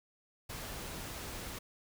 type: noise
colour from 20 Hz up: pink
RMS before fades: -43 dBFS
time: 0.49-1.59 s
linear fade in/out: 10 ms
effects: none